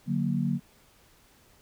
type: chord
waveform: sine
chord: D augmented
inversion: none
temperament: equal with one note detuned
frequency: 146.83 / 184.46 / 233.1 Hz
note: D3 / F#3 / A#3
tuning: 0 / -5 / 0 cents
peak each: -29 dBFS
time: 0.06-0.6 s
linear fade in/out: 50 ms
effects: pink hiss -60 dBFS RMS until 1.61 s